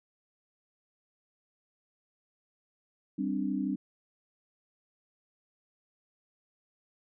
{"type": "chord", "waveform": "sine", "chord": "G suspended fourth", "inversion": "none", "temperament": "just", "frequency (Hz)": [196, 261.3, 294], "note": ["G3", "C4", "D4"], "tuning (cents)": [0, -2, 2], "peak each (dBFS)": -33, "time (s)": [3.18, 3.76], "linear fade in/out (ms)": 10, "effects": []}